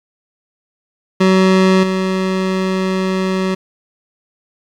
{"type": "tone with level steps", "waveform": "25% pulse", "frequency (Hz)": 188.3, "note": "F#3", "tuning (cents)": 31, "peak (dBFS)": [-5, -11], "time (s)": [1.2, 3.55], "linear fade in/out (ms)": 10, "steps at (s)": 1.83, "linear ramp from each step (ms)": 5, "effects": ["low-pass 5000 Hz 12 dB/octave", "7-bit"]}